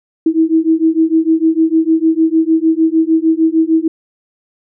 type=beating tone pair; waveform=sine; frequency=319.4 / 326 Hz; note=D#4 / E4; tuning=+45 / -19 cents; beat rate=6.6 Hz; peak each=-12 dBFS; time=0.26-3.88 s; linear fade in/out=5 ms; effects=none